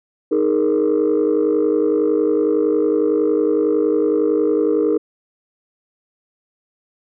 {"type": "chord", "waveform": "sine", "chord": "D# suspended fourth", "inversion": "none", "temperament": "equal", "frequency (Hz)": [311.1, 415.3, 466.2], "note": ["D#4", "G#4", "A#4"], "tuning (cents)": [0, 0, 0], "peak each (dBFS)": -17, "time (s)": [0.31, 4.98], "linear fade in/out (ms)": 10, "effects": ["tanh soft clip ceiling -9 dBFS"]}